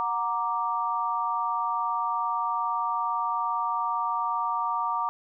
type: chord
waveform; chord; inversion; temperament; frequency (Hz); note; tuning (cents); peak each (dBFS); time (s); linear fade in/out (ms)
sine; Gb augmented; none; equal with one note detuned; 734.9 / 932.3 / 1174.7; Gb5 / Bb5 / D6; -12 / 0 / 0; -34 / -28 / -28; 0-5.09; 0
effects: none